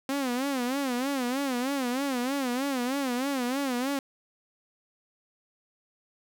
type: tone with vibrato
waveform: sawtooth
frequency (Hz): 261.6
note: C4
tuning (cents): 0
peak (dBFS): -23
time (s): 0.09-3.99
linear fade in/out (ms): 2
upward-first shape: sine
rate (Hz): 3.2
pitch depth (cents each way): 140
effects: none